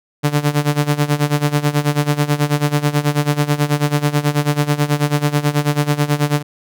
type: tone with tremolo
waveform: sawtooth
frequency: 146.83 Hz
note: D3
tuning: in tune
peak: -7 dBFS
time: 0.23-6.43 s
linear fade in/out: 20 ms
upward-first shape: sine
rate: 9.2 Hz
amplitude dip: 85%
effects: none